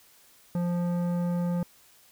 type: tone with tanh clipping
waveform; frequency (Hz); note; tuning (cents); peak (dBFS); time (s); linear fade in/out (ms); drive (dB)
sine; 174.8; F3; +2; -27; 0.55-1.63; 2; 13
effects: white hiss -58 dBFS RMS until 2.11 s